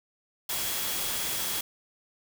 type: tone in noise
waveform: sine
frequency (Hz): 3322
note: G#7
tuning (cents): 0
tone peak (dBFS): -40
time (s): 0.49-1.61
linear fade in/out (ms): 5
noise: white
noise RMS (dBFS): -31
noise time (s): 0.49-1.61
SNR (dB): -12
effects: none